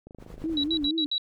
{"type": "click train", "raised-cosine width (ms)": 2, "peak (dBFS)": -31, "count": 15, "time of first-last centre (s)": [0.07, 0.613], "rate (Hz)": 25.8}
{"type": "noise with tremolo", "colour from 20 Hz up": "brown", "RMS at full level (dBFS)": -40, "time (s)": [0.18, 0.9], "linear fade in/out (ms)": 50, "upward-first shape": "triangle", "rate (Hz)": 9.3, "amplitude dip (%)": 80}
{"type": "tone with vibrato", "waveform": "sine", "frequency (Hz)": 305.5, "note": "D#4", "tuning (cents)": -32, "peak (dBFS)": -26, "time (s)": [0.44, 1.06], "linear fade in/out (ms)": 0, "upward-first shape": "sine", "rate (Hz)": 4.3, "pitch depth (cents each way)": 130}
{"type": "tone bursts", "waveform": "sine", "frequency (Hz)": 3901, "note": "B7", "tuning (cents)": -22, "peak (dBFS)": -24, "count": 5, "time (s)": [0.57, 1.181], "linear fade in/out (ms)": 2, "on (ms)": 67, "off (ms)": 69}
{"effects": []}